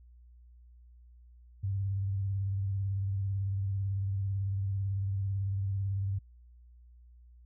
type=tone with vibrato; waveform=sine; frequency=98 Hz; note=G2; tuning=in tune; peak=-29 dBFS; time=1.63-6.19 s; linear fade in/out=10 ms; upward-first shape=square; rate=18 Hz; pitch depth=36 cents each way; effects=added 60 Hz sine -53 dBFS peak until 7.45 s